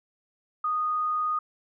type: tone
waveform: sine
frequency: 1237 Hz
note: D#6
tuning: 10 cents flat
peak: -24 dBFS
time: 0.64-1.39 s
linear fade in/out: 5 ms
effects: none